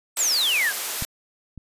sine exponential sweep, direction down, 8372 to 1502 Hz, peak -19 dBFS, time 0.16-0.73 s, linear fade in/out 50 ms
white high-pass noise, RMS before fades -28 dBFS, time 0.17-1.05 s, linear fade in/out 0 ms, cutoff 410 Hz, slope 12 dB/octave
clicks, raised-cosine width 5 ms, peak -18 / -27 dBFS, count 2, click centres 1.024 / 1.577 s
effects resampled to 32000 Hz

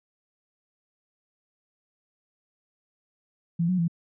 sine tone with pitch steps, 169.1 / 183.4 / 168.5 Hz, E3 / F#3 / E3, +44 / -15 / +38 cents, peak -21 dBFS, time 3.59-3.881 s, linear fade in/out 10 ms, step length 97 ms, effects none

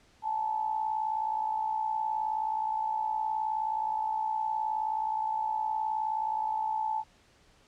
sine tone with amplitude modulation, 871 Hz, A5, 18 cents flat, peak -25 dBFS, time 0.22-7.04 s, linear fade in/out 50 ms, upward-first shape sine, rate 59.2 Hz, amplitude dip 65%, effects pink hiss -62 dBFS RMS until 7.67 s + low-pass 7000 Hz 12 dB/octave

